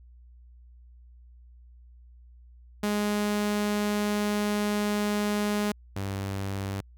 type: tone pair in turn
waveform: sawtooth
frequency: 207.7 / 98.02 Hz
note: G#3 / G2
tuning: 0 / 0 cents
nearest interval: octave + minor second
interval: 1300 cents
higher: first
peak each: -21 / -26 dBFS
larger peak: first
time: 2.83-5.72 / 5.96-6.81 s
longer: first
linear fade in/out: 5 ms
effects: added 60 Hz sine -49 dBFS peak until 6.97 s